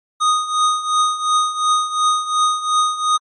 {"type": "tone with tremolo", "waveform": "square", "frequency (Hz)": 1241, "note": "D#6", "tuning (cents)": -5, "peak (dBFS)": -12, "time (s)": [0.2, 3.18], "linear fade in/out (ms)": 20, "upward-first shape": "triangle", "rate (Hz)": 2.8, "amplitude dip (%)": 80, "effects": ["MP3 48 kbps"]}